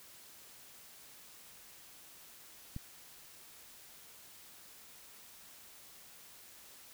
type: click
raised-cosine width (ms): 5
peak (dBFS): -28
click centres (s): 2.764
effects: white hiss -56 dBFS RMS until 6.93 s